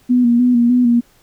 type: tone with vibrato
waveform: sine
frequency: 242.5 Hz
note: B3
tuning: 31 cents flat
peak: -9 dBFS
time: 0.09-1.01 s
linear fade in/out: 20 ms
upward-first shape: square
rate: 3.3 Hz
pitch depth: 37 cents each way
effects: pink hiss -53 dBFS RMS until 1.22 s

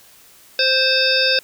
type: harmonic tone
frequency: 523.3 Hz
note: C5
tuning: in tune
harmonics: 1 / 3 / 5 / 7 / 9 / 10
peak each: -21 / -21 / -21 / -21 / -21 / -21 dBFS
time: 0.59-1.39 s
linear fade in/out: 2 ms
effects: white hiss -48 dBFS RMS until 1.43 s

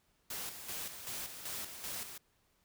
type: noise with tremolo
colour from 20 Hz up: white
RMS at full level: -41 dBFS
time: 0.3-2.18 s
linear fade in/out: 5 ms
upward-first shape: square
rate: 2.6 Hz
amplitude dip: 55%
effects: pink hiss -74 dBFS RMS until 2.64 s

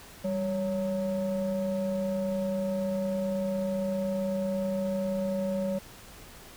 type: ring-modulated tone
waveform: triangle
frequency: 181 Hz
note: F#3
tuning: 38 cents flat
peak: -22 dBFS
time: 0.24-5.79 s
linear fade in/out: 10 ms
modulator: 377 Hz
effects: pink hiss -49 dBFS RMS until 6.56 s

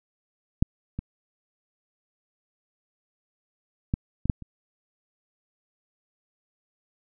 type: clicks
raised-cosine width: 5 ms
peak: -6 / -18 / -11 / -16 / -7 / -27 dBFS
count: 6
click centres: 0.625 / 0.99 / 3.939 / 4.256 / 4.298 / 4.423 s
effects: none

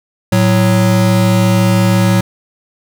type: tone pair together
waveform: square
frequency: 111.03 / 185 Hz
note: A2 / F#3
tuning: +16 / 0 cents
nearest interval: major sixth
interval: 884 cents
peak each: -12 dBFS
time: 0.32-2.21 s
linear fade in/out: 5 ms
effects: none

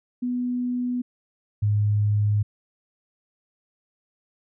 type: tone pair in turn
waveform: sine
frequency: 246.9 / 104.26 Hz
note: B3 / G#2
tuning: 0 / +7 cents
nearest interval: octave + minor third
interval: 1493 cents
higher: first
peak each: -23 / -18 dBFS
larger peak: second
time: 0.22-1.02 / 1.62-2.43 s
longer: second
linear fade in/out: 10 ms
effects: none

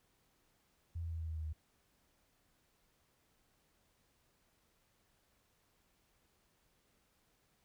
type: tone with pitch steps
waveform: sine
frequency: 84.1 / 82.99 / 81.89 / 80.81 / 79.75 / 78.7 / 77.66 Hz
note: E2 / E2 / E2 / E2 / D#2 / D#2 / D#2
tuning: +35 / +12 / -11 / -34 / +43 / +20 / -3 cents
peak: -38 dBFS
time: 0.95-1.531 s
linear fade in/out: 10 ms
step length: 83 ms
effects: pink hiss -75 dBFS RMS until 7.64 s

